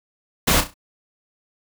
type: noise with echo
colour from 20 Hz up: pink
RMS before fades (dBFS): -17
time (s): 0.47-0.61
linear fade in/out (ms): 10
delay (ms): 33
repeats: 4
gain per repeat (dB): -9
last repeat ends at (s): 0.742
effects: none